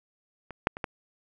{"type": "clicks", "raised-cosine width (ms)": 0.5, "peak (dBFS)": [-25, -6, -22, -15], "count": 4, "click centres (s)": [0.507, 0.671, 0.769, 0.842], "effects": []}